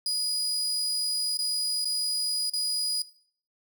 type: tone with dropouts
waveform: 35% pulse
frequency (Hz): 4928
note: D#8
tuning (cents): -17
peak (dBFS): -24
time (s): 0.06-3.02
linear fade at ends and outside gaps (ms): 2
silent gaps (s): 1.372-1.389 / 1.846-1.854 / 2.498-2.535
effects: noise-tail reverb RT60 0.5 s tail -17 dB re dry